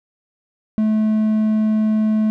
triangle tone, 216.3 Hz, A3, 29 cents flat, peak -12 dBFS, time 0.78-2.3 s, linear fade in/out 0 ms, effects none

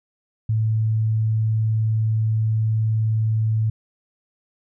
sine tone, 110.1 Hz, A2, 2 cents sharp, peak -17 dBFS, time 0.49-3.7 s, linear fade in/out 5 ms, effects none

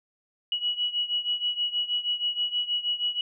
sine beating tone pair, 2923 / 2929.3 Hz, F#7 / F#7, -22 / -18 cents, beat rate 6.3 Hz, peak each -27 / -30 dBFS, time 0.52-3.21 s, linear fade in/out 2 ms, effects none

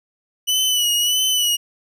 sawtooth tone with vibrato, 2960 Hz, F#7, in tune, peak -13 dBFS, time 0.47-1.57 s, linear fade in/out 20 ms, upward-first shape sine, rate 1.6 Hz, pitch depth 50 cents each way, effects none

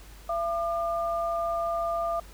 sine tone pair together, 676 / 1202.4 Hz, E5 / D6, +43 / +40 cents, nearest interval minor seventh, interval 997 cents, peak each -27 / -31 dBFS, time 0.29-2.2 s, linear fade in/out 5 ms, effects added 50 Hz sine -46 dBFS peak until 2.33 s + pink hiss -52 dBFS RMS until 2.33 s

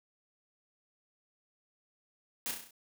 white noise with echo, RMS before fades -36 dBFS, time 2.46-2.51 s, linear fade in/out 0 ms, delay 33 ms, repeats 6, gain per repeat -4 dB, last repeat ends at 2.708 s, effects none

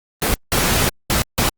pink noise bursts at uneven times, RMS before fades -17 dBFS, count 4, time 0.22-0.34 / 0.52-0.89 / 1.1-1.22 / 1.38-1.49 s, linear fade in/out 0 ms, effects Opus 24 kbps

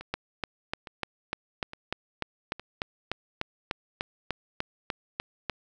two click trains, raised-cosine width 0.3 ms, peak -13 / -24 dBFS, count 19 / 4, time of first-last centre 0.14-5.497 / 0.01-2.596 s, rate 3.36 / 1.16 Hz, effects none

